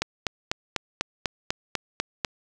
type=click train; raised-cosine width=0.2 ms; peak=-7 dBFS; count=10; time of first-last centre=0.02-2.248 s; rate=4.04 Hz; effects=none